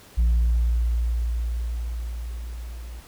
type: tone with level ramp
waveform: sine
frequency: 58.27 Hz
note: A#1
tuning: in tune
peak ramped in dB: -13 to -34 dBFS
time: 0.17-3.01 s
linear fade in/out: 20 ms
effects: tanh soft clip ceiling -15 dBFS + pink hiss -49 dBFS RMS until 3.07 s